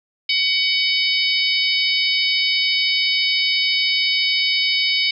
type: harmonic tone with a mistuned harmonic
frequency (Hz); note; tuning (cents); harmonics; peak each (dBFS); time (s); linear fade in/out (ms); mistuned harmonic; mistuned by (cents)
751; F#5; +26; 3 / 4 / 5 / 6 / 7; -21 / -22 / -23 / -24 / -24; 0.29-5.11; 5; 7; -64
effects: none